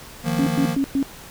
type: chord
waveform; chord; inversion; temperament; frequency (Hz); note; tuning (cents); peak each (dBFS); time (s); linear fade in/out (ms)
square; Eb suspended second; none; just; 155.56 / 175.01 / 233.3; Eb3 / F3 / Bb3; 0 / +4 / +2; -26; 0.23-0.77; 50
type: tone bursts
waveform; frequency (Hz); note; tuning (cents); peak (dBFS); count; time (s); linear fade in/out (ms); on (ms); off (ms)
sine; 274.3; C#4; -18; -17; 4; 0.39-1.028; 0; 77; 110
effects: pink hiss -41 dBFS RMS until 1.3 s